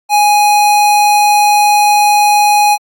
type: tone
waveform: square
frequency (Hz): 830.6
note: G#5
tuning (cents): 0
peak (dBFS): -7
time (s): 0.09-2.78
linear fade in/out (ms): 50
effects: AAC 64 kbps